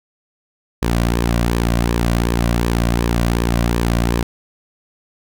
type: tone with flanger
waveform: sawtooth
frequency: 58.27 Hz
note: A#1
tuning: in tune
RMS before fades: -17 dBFS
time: 0.82-4.23 s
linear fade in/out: 5 ms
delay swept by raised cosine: 1.4 to 2.36 ms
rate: 2.7 Hz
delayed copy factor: -0.5
effects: none